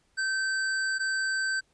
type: tone pair in turn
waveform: square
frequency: 1549 / 1549 Hz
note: G6 / G6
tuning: -21 / -21 cents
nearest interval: unison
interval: 0 cents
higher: neither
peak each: -27 dBFS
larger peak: neither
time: 0.17-0.99 / 0.99-1.61 s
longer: first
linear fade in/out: 20 ms
effects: pink hiss -69 dBFS RMS until 1.73 s + resampled to 22050 Hz